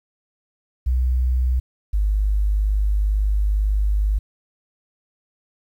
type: tone pair in turn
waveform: sine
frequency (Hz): 62.6 / 51.02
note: B1 / G#1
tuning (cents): +24 / -30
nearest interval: major third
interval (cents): 354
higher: first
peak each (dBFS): -16 / -16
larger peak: neither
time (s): 0.86-1.6 / 1.93-4.19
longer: second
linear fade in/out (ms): 10
effects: 9-bit